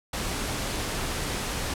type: noise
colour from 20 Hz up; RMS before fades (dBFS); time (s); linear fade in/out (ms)
pink; -30; 0.13-1.74; 5
effects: low-pass 11000 Hz 12 dB/octave